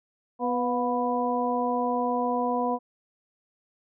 harmonic tone with a mistuned harmonic, 246.9 Hz, B3, in tune, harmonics 1 / 2 / 3 / 4, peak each -29 / -29 / -29 / -29 dBFS, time 0.39-2.79 s, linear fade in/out 50 ms, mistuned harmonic 3, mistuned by -44 cents, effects none

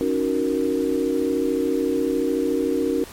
sine chord, D# minor seventh, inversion third, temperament equal, 277.2 / 311.1 / 370 / 466.2 Hz, C#4 / D#4 / F#4 / A#4, 0 / 0 / 0 / 0 cents, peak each -24 / -25 / -25 / -24 dBFS, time 0.01-3.04 s, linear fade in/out 0 ms, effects pink hiss -41 dBFS RMS until 3.12 s + MP3 64 kbps

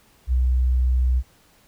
sine tone, 62.9 Hz, B1, 32 cents sharp, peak -16 dBFS, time 0.27-1.23 s, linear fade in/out 50 ms, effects pink hiss -57 dBFS RMS until 1.67 s

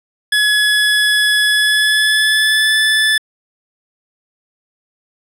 25% pulse tone with pitch glide, 1695 to 1742.7 Hz, G#6 to A6, +35 to -17 cents, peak -7 dBFS, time 0.32-3.18 s, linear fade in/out 5 ms, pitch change +48 cents, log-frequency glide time 1.43-2.77 s, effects low-pass 11000 Hz 12 dB/octave

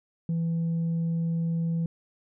sine tone with tanh clipping, 166.1 Hz, E3, 13 cents sharp, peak -25 dBFS, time 0.29-1.86 s, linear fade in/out 2 ms, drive 1 dB, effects none

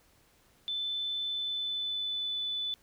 sine tone with pitch glide, 3520 to 3490 Hz, A7 to A7, 0 to -15 cents, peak -31 dBFS, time 0.68-2.74 s, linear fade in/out 0 ms, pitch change -15 cents, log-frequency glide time 1.24-2.38 s, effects pink hiss -65 dBFS RMS until 2.82 s

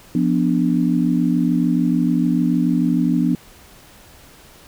sine chord, B diminished, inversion second, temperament equal, 174.61 / 246.9 / 293.7 Hz, F3 / B3 / D4, 0 / 0 / 0 cents, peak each -19 / -18 / -20 dBFS, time 0.15-3.35 s, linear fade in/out 2 ms, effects pink hiss -46 dBFS RMS until 4.67 s

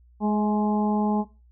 harmonic tone with a mistuned harmonic, 210 Hz, G#3, 19 cents sharp, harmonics 1 / 2 / 3 / 4 / 5, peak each -21 / -30 / -35 / -28 / -37 dBFS, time 0.2-1.25 s, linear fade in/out 50 ms, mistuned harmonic 3, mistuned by +30 cents, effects noise-tail reverb RT60 0.3 s tail -19 dB re dry + added 60 Hz sine -52 dBFS peak until 1.51 s

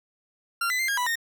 40% pulse tone with pitch steps, 1380 / 2008 / 2091 / 1628 / 985 / 1842 Hz, F6 / B6 / C7 / G#6 / B5 / A#6, -21 / +28 / -2 / -35 / -5 / -21 cents, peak -23 dBFS, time 0.61-1.156 s, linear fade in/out 5 ms, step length 91 ms, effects none

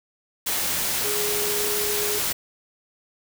sine tone in noise, 416 Hz, G#4, 3 cents sharp, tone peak -28 dBFS, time 1.04-2.19 s, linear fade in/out 10 ms, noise white, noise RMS -25 dBFS, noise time 0.46-2.33 s, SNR -6 dB, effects none

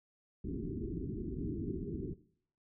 white low-pass noise, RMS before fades -39 dBFS, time 0.44-2.14 s, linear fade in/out 10 ms, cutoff 400 Hz, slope 96 dB/octave, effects noise-tail reverb RT60 0.6 s tail -18 dB re dry

